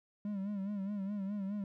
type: tone with vibrato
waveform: triangle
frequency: 200 Hz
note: G3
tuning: 35 cents sharp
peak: -33 dBFS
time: 0.25-1.64 s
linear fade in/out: 2 ms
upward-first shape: sine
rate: 4.8 Hz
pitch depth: 80 cents each way
effects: none